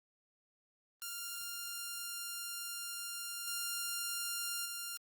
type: tone with level steps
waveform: 5% pulse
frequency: 1396.9 Hz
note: F6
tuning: in tune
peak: -29 / -25 / -29 dBFS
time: 1.02-4.97 s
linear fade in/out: 0 ms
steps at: 3.47 / 4.65 s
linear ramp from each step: 10 ms
effects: Opus 24 kbps

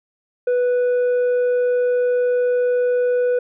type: tone with tanh clipping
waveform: sine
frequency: 493.1 Hz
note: B4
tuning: 3 cents flat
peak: -16 dBFS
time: 0.47-3.39 s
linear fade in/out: 5 ms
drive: 4 dB
effects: none

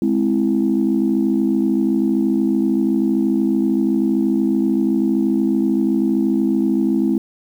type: chord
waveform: sine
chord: Ab augmented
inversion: none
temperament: equal with one note detuned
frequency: 208.6 / 261.6 / 329.6 Hz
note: Ab3 / C4 / E4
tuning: +8 / 0 / 0 cents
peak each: -18 dBFS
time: 0.02-7.18 s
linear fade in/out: 2 ms
effects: tanh soft clip ceiling -7 dBFS + 8-bit

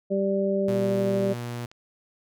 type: harmonic tone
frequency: 196 Hz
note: G3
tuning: in tune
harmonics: 1 / 2 / 3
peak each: -26 / -26 / -26 dBFS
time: 0.1-1.34 s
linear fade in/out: 20 ms
type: tone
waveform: sawtooth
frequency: 120.1 Hz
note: B2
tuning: 48 cents flat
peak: -27 dBFS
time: 0.68-1.66 s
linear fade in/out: 5 ms
type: click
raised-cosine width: 0.2 ms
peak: -32 dBFS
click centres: 1.715 s
effects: none

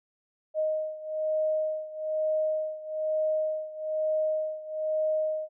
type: beating tone pair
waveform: sine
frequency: 622 / 623.1 Hz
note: D#5 / D#5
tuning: -1 / +2 cents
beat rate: 1.1 Hz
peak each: -28 / -31 dBFS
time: 0.54-5.49 s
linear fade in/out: 50 ms
effects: none

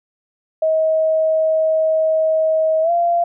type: tone with pitch glide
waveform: sine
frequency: 635 to 688.5 Hz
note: D#5 to F5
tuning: +35 to -25 cents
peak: -13 dBFS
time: 0.62-3.24 s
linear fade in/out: 5 ms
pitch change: +140 cents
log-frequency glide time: 2.82-2.91 s
effects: none

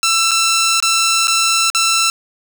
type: tone with dropouts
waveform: 10% pulse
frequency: 1338 Hz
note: E6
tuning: 25 cents sharp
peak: -4 dBFS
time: 0.03-2.1 s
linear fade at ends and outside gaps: 1 ms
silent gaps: 0.31-0.315 / 0.802-0.825 / 1.272-1.28 / 1.701-1.748 s
effects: none

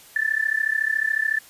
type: tone with amplitude modulation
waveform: sine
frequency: 1760 Hz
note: A6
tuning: in tune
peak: -16 dBFS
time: 0.16-1.39 s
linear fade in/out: 2 ms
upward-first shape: sine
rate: 33.9 Hz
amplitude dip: 90%
effects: white hiss -48 dBFS RMS until 1.49 s + resampled to 32000 Hz

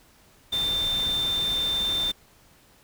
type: tone in noise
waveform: sine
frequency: 3578 Hz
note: A7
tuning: 28 cents sharp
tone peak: -23 dBFS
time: 0.52-2.12 s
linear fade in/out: 10 ms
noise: pink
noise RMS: -36 dBFS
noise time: 0.52-2.12 s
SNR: +10 dB
effects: pink hiss -57 dBFS RMS until 2.83 s

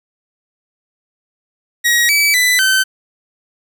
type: tone with pitch steps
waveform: sawtooth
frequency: 1899 / 2297 / 1994 / 1537 Hz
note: A#6 / D7 / B6 / G6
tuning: +32 / -39 / +16 / -35 cents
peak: -7 dBFS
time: 1.84-2.84 s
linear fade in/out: 20 ms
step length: 250 ms
effects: none

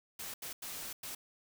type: noise bursts at uneven times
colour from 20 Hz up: white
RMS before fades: -43 dBFS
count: 4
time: 0.19-0.34 / 0.42-0.53 / 0.62-0.93 / 1.03-1.15 s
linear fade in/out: 5 ms
effects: none

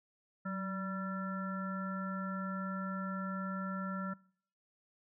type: harmonic tone with a mistuned harmonic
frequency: 194.2 Hz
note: G3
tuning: 16 cents flat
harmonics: 1 / 3 / 5 / 7 / 9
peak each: -37 / -47 / -52 / -41 / -50 dBFS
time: 0.45-4.14 s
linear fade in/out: 10 ms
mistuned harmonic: 1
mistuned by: -56 cents
effects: noise-tail reverb RT60 0.6 s tail -24 dB re dry

